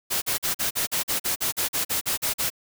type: noise bursts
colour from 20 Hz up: white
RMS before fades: -25 dBFS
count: 15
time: 0.1-2.502 s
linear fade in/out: 20 ms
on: 120 ms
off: 43 ms
effects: none